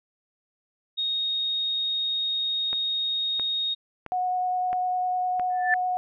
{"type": "tone", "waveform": "sine", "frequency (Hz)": 3729, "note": "A#7", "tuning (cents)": 0, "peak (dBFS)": -24, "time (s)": [0.97, 3.75], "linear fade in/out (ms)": 20}
{"type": "click train", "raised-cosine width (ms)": 0.5, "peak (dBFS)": -21, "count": 5, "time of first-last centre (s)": [2.73, 5.397], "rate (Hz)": 1.5}
{"type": "tone with vibrato", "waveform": "sine", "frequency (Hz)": 731, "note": "F#5", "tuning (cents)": -21, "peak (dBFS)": -23, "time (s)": [4.12, 5.97], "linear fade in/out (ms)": 0, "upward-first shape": "sine", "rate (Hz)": 9.9, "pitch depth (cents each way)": 8}
{"type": "tone with exponential growth", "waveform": "sine", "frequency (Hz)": 1760, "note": "A6", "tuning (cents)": 0, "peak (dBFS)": -16, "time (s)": [5.5, 5.74], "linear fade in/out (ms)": 1, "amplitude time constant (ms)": 51}
{"effects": []}